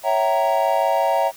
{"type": "chord", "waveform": "triangle", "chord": "C# diminished seventh", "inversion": "none", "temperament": "equal with one note detuned", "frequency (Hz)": [554.4, 659.3, 765.6, 932.3], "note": ["C#5", "E5", "G5", "Bb5"], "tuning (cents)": [0, 0, -41, 0], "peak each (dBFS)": [-21, -19, -20, -20], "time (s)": [0.03, 1.32], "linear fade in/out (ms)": 50, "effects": ["white hiss -44 dBFS RMS until 1.36 s"]}